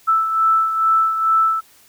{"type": "beating tone pair", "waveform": "sine", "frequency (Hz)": [1318.5, 1320.8], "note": ["E6", "E6"], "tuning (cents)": [0, 3], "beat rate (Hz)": 2.3, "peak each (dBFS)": [-14, -22], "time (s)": [0.07, 1.61], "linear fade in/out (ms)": 20, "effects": ["white hiss -51 dBFS RMS until 1.88 s"]}